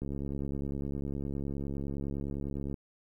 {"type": "click train", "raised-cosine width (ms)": 3, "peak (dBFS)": -24, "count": 191, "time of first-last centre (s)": [0.02, 2.742], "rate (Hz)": 69.8, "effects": ["11-bit"]}